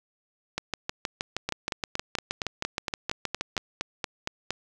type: two click trains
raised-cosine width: 0.2 ms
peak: -11 / -11 dBFS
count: 20 / 14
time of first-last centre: 0.58-3.567 / 1.49-4.506 s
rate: 6.36 / 4.31 Hz
effects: none